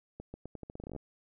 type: accelerating click train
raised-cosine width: 2 ms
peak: -29 dBFS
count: 15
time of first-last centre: 0.2-0.963 s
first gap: 140 ms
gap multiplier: 0.83
effects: none